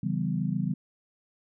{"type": "chord", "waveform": "sine", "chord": "C# half-diminished seventh", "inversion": "none", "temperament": "equal with one note detuned", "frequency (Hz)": [138.59, 164.81, 192.85, 246.9], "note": ["C#3", "E3", "G3", "B3"], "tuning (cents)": [0, 0, -28, 0], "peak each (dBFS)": [-32, -30, -30, -35], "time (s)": [0.03, 0.74], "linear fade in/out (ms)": 5, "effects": []}